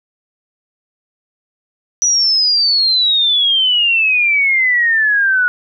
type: exponential sweep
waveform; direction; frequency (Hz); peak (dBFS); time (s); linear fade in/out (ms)
sine; down; 5920 to 1452; -10; 2.02-5.48; 0
effects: none